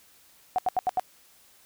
sine tone bursts, 740 Hz, F#5, in tune, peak -21 dBFS, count 5, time 0.56-0.996 s, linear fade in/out 0 ms, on 24 ms, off 79 ms, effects white hiss -58 dBFS RMS until 1.65 s

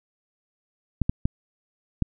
clicks, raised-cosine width 5 ms, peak -9 dBFS, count 4, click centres 1.017 / 1.095 / 1.255 / 2.023 s, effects none

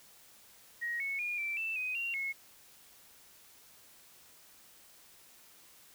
sine tone with pitch steps, 1888 / 2204 / 2430 / 2339 / 2656 / 2507 / 2759 / 2179 Hz, A#6 / C#7 / D#7 / D7 / E7 / D#7 / F7 / C#7, +22 / -11 / -42 / -8 / +12 / +12 / -22 / -30 cents, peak -33 dBFS, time 0.81-2.33 s, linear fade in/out 20 ms, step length 190 ms, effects white hiss -59 dBFS RMS until 5.94 s

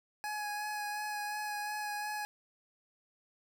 25% pulse tone with vibrato, 837 Hz, G#5, 13 cents sharp, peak -32 dBFS, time 0.24-2.25 s, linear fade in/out 0 ms, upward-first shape sine, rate 2.8 Hz, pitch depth 16 cents each way, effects none

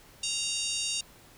harmonic tone with a mistuned harmonic, 930 Hz, A#5, 4 cents flat, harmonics 3 / 4 / 5 / 6 / 7 / 8 / 9 / 10, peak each -35 / -36 / -37 / -38 / -38 / -39 / -40 / -40 dBFS, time 0.23-1.01 s, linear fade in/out 5 ms, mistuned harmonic 8, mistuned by -69 cents, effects pink hiss -55 dBFS RMS until 1.37 s

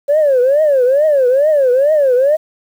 sine tone with vibrato, 554.4 Hz, C#5, in tune, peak -7 dBFS, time 0.08-2.37 s, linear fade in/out 20 ms, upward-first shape triangle, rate 2.3 Hz, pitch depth 240 cents each way, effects tanh soft clip ceiling -5 dBFS + 7-bit

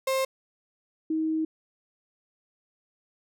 35% pulse / sine tone pair in turn, 530 / 316.8 Hz, C5 / D#4, +22 / +31 cents, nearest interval major sixth, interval 891 cents, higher first, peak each -22 / -24 dBFS, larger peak first, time 0.07-0.25 / 1.1-1.45 s, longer second, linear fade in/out 5 ms, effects none

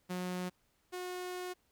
sawtooth tone pair in turn, 181.2 / 362.4 Hz, F#3 / F#4, -36 / -36 cents, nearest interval octave, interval 1200 cents, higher second, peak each -32 / -35 dBFS, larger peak first, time 0.09-0.5 / 0.92-1.54 s, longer second, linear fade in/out 20 ms, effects pink hiss -74 dBFS RMS until 1.71 s

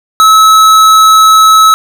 sine tone with tanh clipping, 1295 Hz, E6, 31 cents flat, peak -3 dBFS, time 0.2-1.74 s, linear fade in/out 0 ms, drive 18 dB, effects none

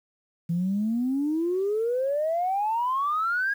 sine exponential sweep, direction up, 164.81 to 1661.2 Hz, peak -22 dBFS, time 0.49-3.54 s, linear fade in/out 10 ms, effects tanh soft clip ceiling -18 dBFS + 9-bit

